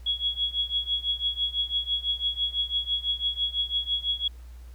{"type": "tone with tremolo", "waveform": "sine", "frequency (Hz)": 3340, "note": "G#7", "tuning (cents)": 9, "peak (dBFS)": -21, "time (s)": [0.06, 4.28], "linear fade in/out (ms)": 5, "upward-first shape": "triangle", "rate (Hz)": 6, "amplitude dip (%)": 95, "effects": ["added 60 Hz sine -41 dBFS peak until 4.74 s", "pink hiss -60 dBFS RMS until 4.74 s"]}